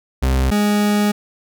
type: tone pair in turn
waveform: 40% pulse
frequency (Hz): 65.41 / 207.3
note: C2 / G#3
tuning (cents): 0 / -3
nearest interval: octave + minor sixth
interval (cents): 1997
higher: second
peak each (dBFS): -13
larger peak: neither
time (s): 0.22-0.51 / 0.51-1.12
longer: second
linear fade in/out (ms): 10
effects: none